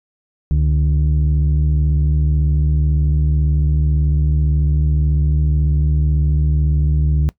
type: tone pair together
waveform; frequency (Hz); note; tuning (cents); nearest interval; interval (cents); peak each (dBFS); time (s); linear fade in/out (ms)
sine; 71.07 / 149.2; C#2 / D3; +44 / +28; octave + minor second; 1284; -12 / -15; 0.51-7.29; 0
effects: noise-tail reverb RT60 0.1 s tail -21 dB re dry + tanh soft clip ceiling -9 dBFS